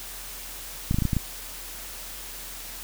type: clicks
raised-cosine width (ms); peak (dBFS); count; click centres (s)
5; -11; 7; 0.911 / 0.944 / 0.986 / 1.022 / 1.053 / 1.132 / 1.167
effects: added 42 Hz sine -45 dBFS peak until 2.83 s + white hiss -39 dBFS RMS until 2.83 s